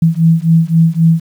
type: beating tone pair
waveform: sine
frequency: 162.3 / 166.1 Hz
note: E3 / E3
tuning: -27 / +13 cents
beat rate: 3.8 Hz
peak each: -10 dBFS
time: 0.02-1.2 s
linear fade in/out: 5 ms
effects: 7-bit